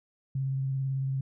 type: tone with vibrato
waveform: sine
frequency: 134.4 Hz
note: C3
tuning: 47 cents sharp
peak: -27 dBFS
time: 0.35-1.21 s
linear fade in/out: 5 ms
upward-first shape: sine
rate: 18 Hz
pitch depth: 21 cents each way
effects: none